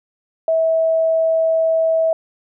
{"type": "tone", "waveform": "sine", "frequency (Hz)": 649, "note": "E5", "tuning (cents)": -27, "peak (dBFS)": -13, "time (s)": [0.48, 2.13], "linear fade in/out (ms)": 2, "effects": []}